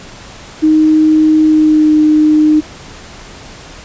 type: tone with pitch glide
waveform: sine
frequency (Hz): 311.1 to 306.1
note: D#4 to D#4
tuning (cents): 0 to -28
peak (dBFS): -5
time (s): 0.62-2.61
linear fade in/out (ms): 20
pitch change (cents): -28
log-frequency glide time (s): 1.44-1.93
effects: pink hiss -33 dBFS RMS until 3.84 s + resampled to 16000 Hz